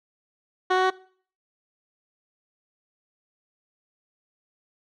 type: tone with pitch steps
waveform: 15% pulse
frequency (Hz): 370 / 372.4 / 374.7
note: F#4 / F#4 / F#4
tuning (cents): 0 / +11 / +22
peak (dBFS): -12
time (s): 0.7-0.904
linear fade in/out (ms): 10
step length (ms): 68
effects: noise-tail reverb RT60 0.5 s tail -21 dB re dry + low-pass 3000 Hz 12 dB/octave